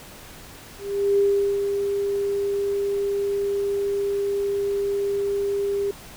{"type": "tone with ADSR envelope", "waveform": "sine", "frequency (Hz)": 400.4, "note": "G4", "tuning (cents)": 37, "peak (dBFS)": -15, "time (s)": [0.78, 5.91], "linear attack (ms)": 400, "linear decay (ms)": 400, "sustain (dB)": -6, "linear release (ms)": 3, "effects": ["pink hiss -43 dBFS RMS until 6.16 s"]}